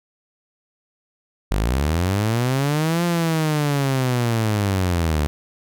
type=linear two-way sweep; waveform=sawtooth; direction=up then down; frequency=45.26 to 174.6 to 72 Hz; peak=-14 dBFS; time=1.51-5.27 s; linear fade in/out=0 ms; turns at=3.04 s; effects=none